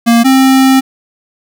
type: tone pair in turn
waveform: square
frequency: 233.1 / 264.8 Hz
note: A#3 / C4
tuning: 0 / +21 cents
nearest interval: major second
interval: 221 cents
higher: second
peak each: -5 dBFS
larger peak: neither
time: 0.06-0.24 / 0.24-0.81 s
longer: second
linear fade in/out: 20 ms
effects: none